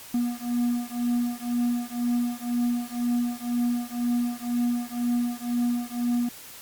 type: beating tone pair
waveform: triangle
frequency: 240 / 242 Hz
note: B3 / B3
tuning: -49 / -35 cents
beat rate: 2 Hz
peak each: -25 dBFS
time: 0.14-6.29 s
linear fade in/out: 5 ms
effects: white hiss -44 dBFS RMS until 6.61 s + Opus 48 kbps